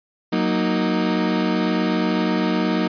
35% pulse chord, D# minor, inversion first, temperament equal, 185 / 233.1 / 311.1 Hz, F#3 / A#3 / D#4, 0 / 0 / 0 cents, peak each -21 dBFS, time 0.32-2.88 s, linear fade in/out 10 ms, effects resampled to 11025 Hz

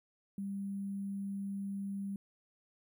sine tone with sample-and-hold, 197.8 Hz, G3, 16 cents sharp, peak -36 dBFS, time 0.38-2.16 s, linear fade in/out 2 ms, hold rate 11025 Hz, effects none

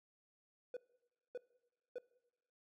triangle tone bursts, 493.9 Hz, B4, in tune, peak -39 dBFS, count 3, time 0.74-1.984 s, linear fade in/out 2 ms, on 28 ms, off 580 ms, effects noise-tail reverb RT60 1.0 s tail -21 dB re dry

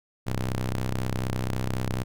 sawtooth ring-modulated tone, 64 Hz, C2, 38 cents flat, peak -19 dBFS, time 0.26-2.04 s, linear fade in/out 20 ms, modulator 49.3 Hz, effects none

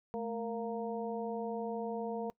harmonic tone with a mistuned harmonic, 232 Hz, A#3, 8 cents flat, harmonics 1 / 2 / 3 / 4, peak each -40 / -37 / -42 / -45 dBFS, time 0.14-2.3 s, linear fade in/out 0 ms, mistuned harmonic 1, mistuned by -120 cents, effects noise-tail reverb RT60 0.1 s tail -22 dB re dry

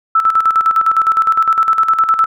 sine tone with tremolo, 1318.5 Hz, E6, in tune, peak -7 dBFS, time 0.15-2.26 s, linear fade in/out 5 ms, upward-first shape square, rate 9.8 Hz, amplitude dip 65%, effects none

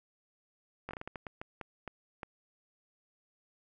slowing click train, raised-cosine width 0.5 ms, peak -25 dBFS, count 12, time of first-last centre 0.89-2.232 s, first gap 19 ms, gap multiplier 1.34, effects none

